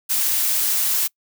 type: noise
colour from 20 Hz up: blue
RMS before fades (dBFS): -20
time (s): 0.09-1.08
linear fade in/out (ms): 20
effects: noise-tail reverb RT60 0.1 s tail -25 dB re dry